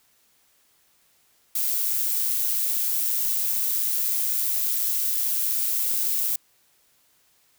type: noise with amplitude modulation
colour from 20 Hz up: violet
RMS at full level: -23 dBFS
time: 1.55-6.36 s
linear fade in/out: 5 ms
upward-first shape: sine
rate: 116 Hz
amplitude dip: 30%
effects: white hiss -63 dBFS RMS until 7.58 s